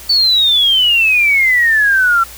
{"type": "exponential sweep", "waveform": "sine", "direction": "down", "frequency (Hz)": [4533, 1337], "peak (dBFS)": -8, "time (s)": [0.09, 2.24], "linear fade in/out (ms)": 10, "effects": ["added 60 Hz sine -38 dBFS peak until 2.37 s", "white hiss -34 dBFS RMS until 2.37 s"]}